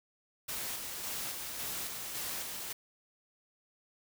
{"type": "noise with tremolo", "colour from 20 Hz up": "white", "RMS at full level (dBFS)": -38, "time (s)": [0.48, 2.73], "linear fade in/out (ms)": 10, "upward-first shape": "square", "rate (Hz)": 1.8, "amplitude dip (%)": 30, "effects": []}